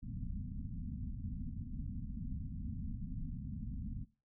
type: low-pass noise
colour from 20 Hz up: pink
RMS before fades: -42 dBFS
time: 0.02-4.05 s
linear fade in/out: 20 ms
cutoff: 260 Hz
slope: 96 dB/octave
effects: noise-tail reverb RT60 0.3 s tail -17 dB re dry